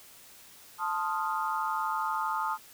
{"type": "chord", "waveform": "sine", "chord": "F dominant seventh", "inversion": "first", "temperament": "equal", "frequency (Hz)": [880, 1046.5, 1244.5, 1396.9], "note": ["A5", "C6", "Eb6", "F6"], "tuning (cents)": [0, 0, 0, 0], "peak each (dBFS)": [-32, -36, -32, -38], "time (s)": [0.78, 2.58], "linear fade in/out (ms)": 50, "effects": ["white hiss -53 dBFS RMS until 2.73 s"]}